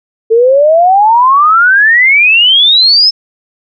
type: exponential sweep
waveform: sine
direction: up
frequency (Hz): 440 to 5274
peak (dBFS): -3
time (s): 0.3-3.11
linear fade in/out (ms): 20
effects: none